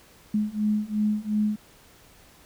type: beating tone pair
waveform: sine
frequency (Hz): 210 / 212.8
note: G#3 / G#3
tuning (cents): +19 / +42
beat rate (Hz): 2.8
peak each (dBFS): -26 / -25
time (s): 0.34-1.56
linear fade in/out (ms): 5
effects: pink hiss -54 dBFS RMS until 2.45 s